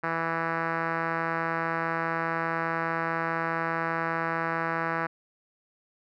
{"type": "tone with low-pass filter", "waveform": "5% pulse", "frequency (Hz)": 164.81, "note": "E3", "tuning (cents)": 0, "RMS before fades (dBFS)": -29, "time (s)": [0.03, 5.07], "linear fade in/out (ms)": 10, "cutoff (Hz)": 1600, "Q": 1.7, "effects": []}